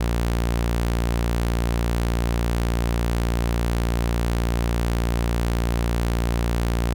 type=tone; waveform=sawtooth; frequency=58.27 Hz; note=A#1; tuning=in tune; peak=-16 dBFS; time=0-6.94 s; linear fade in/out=10 ms; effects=none